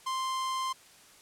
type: tone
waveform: 45% pulse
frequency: 1046.5 Hz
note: C6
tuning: in tune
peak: -30 dBFS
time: 0.06-0.73 s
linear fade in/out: 10 ms
effects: white hiss -56 dBFS RMS until 1.21 s + low-pass 10000 Hz 12 dB/octave